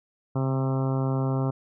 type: harmonic tone with a mistuned harmonic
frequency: 132.9 Hz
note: C3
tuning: 27 cents sharp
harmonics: 1 / 2 / 3 / 4 / 5 / 6 / 7 / 8 / 9 / 10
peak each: -24 / -30 / -34 / -36 / -38 / -40 / -41 / -42 / -43 / -44 dBFS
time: 0.35-1.51 s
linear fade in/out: 10 ms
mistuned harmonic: 1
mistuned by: +21 cents
effects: none